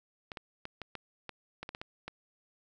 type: clicks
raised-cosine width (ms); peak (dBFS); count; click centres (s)
0.3; -24; 11; 0.318 / 0.372 / 0.654 / 0.817 / 0.953 / 1.293 / 1.63 / 1.691 / 1.749 / 1.815 / 2.08
effects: none